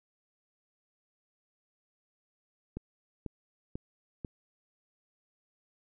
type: click train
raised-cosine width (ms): 3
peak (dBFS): -24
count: 4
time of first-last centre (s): 2.77-4.248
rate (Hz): 2.03
effects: none